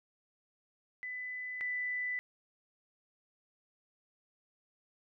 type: tone pair in turn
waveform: sine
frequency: 2001 / 1990.4 Hz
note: B6 / B6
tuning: +22 / +13 cents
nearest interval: unison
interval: 9 cents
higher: first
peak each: -38 / -33 dBFS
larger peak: second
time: 1.03-1.61 / 1.61-2.19 s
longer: neither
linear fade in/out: 0 ms
effects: none